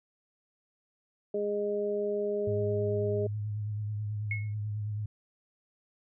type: harmonic tone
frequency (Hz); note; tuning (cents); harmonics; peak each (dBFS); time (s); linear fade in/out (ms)
205.9; G#3; -15; 1 / 2 / 3; -39 / -29 / -35; 1.34-3.27; 5
type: tone with vibrato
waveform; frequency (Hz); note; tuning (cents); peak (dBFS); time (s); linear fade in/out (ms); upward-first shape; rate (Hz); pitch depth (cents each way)
sine; 105.3; G#2; +24; -31; 2.47-5.06; 5; triangle; 9.2; 44
type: tone with exponential decay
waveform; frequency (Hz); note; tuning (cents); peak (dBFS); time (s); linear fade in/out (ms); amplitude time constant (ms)
sine; 2180; C#7; -29; -28; 4.31-4.54; 2; 49
effects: none